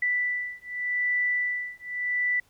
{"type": "beating tone pair", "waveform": "sine", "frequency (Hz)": [1975.5, 1976.35], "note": ["B6", "B6"], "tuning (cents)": [0, 1], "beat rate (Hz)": 0.85, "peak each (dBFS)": -28, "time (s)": [0.02, 2.4], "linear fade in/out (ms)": 5, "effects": ["pink hiss -64 dBFS RMS until 2.49 s"]}